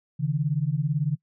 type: beating tone pair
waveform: sine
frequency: 139 / 157 Hz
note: C#3 / D#3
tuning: +5 / +16 cents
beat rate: 18 Hz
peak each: -25 dBFS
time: 0.19-1.16 s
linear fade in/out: 20 ms
effects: noise-tail reverb RT60 0.1 s tail -22 dB re dry